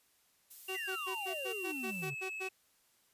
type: noise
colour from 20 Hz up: violet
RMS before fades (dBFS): -49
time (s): 0.5-2.1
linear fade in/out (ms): 10
type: tone bursts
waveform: sawtooth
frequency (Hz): 378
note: F#4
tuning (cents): +37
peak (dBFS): -35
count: 10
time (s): 0.68-2.49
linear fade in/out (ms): 20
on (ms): 91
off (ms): 100
type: tone with pitch glide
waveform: triangle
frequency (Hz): 2778 to 2592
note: F7 to E7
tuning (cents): -10 to -30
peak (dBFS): -38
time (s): 0.68-2.49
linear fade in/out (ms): 5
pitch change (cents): -120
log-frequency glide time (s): 1.53-2.17
type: exponential sweep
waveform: triangle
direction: down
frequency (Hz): 2093 to 130.81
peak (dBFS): -39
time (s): 0.74-2.15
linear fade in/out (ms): 20
effects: white hiss -71 dBFS RMS until 3.13 s + resampled to 32000 Hz